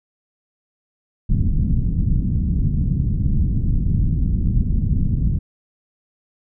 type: low-pass noise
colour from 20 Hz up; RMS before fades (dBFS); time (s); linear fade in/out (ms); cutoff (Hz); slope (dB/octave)
pink; -18; 1.29-5.39; 10; 200; 24
effects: none